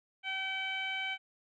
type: tone with low-pass filter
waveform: 15% pulse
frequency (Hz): 767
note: G5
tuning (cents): -38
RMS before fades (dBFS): -36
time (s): 0.23-1.18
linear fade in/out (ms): 50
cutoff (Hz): 2700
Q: 7.5
effects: none